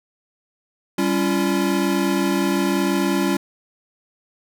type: tone cluster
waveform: square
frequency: 195.5 / 281.1 / 342 Hz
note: G3 / C#4 / F4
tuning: -4 / +24 / -36 cents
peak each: -23 dBFS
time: 0.98-3.37 s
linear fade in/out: 5 ms
effects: none